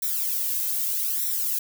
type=noise with flanger; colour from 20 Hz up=violet; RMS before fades=-26 dBFS; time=0.02-1.59 s; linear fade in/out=5 ms; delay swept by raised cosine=0.52 to 1.92 ms; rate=0.81 Hz; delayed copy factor=+0.9; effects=none